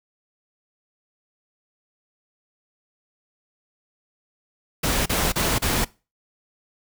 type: noise bursts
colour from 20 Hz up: pink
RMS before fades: -22 dBFS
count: 4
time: 4.83-5.849 s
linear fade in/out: 10 ms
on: 230 ms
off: 33 ms
effects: noise-tail reverb RT60 0.3 s tail -22 dB re dry